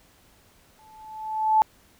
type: tone with exponential growth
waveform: sine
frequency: 870 Hz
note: A5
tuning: 20 cents flat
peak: -13 dBFS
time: 0.79-1.62 s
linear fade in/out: 0 ms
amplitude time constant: 180 ms
effects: pink hiss -58 dBFS RMS until 1.99 s